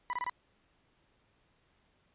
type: tone bursts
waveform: 35% pulse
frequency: 987.8 Hz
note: B5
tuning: in tune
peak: -30 dBFS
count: 4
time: 0.1-0.296 s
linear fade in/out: 0 ms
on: 31 ms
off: 24 ms
effects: pink hiss -71 dBFS RMS until 2.14 s + resampled to 8000 Hz